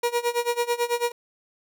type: tone with tremolo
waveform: 30% pulse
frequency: 477.6 Hz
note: A#4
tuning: 42 cents sharp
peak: -17 dBFS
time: 0.03-1.12 s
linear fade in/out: 5 ms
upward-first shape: sine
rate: 9.1 Hz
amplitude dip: 90%
effects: none